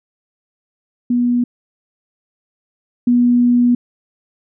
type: tone pair in turn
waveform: sine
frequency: 243 / 243 Hz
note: B3 / B3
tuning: -28 / -28 cents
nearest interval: unison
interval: 0 cents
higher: neither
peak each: -12 / -9 dBFS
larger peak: second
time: 1.1-1.44 / 3.07-3.75 s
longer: second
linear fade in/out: 5 ms
effects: none